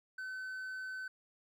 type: tone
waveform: triangle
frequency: 1521 Hz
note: F#6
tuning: 47 cents sharp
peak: -38 dBFS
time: 0.18-1.08 s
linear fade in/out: 5 ms
effects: none